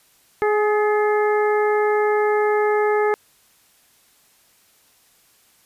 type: harmonic tone with a mistuned harmonic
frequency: 420.3 Hz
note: G#4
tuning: 21 cents sharp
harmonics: 1 / 2 / 3 / 4 / 5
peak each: -17 / -23 / -27 / -29 / -31 dBFS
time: 0.42-3.14 s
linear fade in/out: 0 ms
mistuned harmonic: 4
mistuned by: +36 cents
effects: white hiss -57 dBFS RMS until 5.65 s + resampled to 32000 Hz